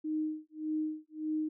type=tone with tremolo; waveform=sine; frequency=309.9 Hz; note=D#4; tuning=7 cents flat; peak=-29 dBFS; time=0.04-1.49 s; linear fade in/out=10 ms; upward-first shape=sine; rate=1.7 Hz; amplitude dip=100%; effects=none